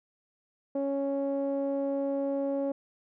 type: tone with low-pass filter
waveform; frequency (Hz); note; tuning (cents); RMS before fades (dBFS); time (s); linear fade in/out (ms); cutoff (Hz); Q
sawtooth; 277.2; C#4; 0; -30; 0.75-2.72; 5; 570; 2.9
effects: none